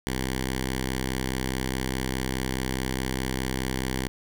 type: tone with notch filter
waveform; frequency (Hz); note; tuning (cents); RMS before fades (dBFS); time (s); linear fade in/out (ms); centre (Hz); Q
5% pulse; 64.8; C2; -16; -29; 0.07-4.08; 0; 620; 0.99
effects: none